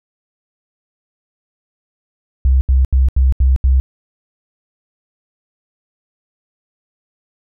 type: tone bursts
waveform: sine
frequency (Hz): 65.41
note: C2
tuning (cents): 0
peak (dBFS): -8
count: 6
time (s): 2.45-3.8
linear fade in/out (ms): 0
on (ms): 160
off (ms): 78
effects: none